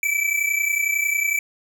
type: tone pair together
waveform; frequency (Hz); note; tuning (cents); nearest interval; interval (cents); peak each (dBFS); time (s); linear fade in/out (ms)
square; 2299 / 2330; D7 / D7; -37 / -14; unison; 23; -23; 0.03-1.39; 2
effects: none